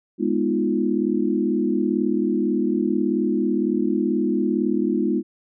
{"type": "chord", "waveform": "sine", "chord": "F half-diminished seventh", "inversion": "first", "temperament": "equal", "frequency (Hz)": [207.7, 246.9, 311.1, 349.2], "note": ["Ab3", "Cb4", "Eb4", "F4"], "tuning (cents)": [0, 0, 0, 0], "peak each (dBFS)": -24, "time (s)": [0.18, 5.23], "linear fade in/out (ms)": 50, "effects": []}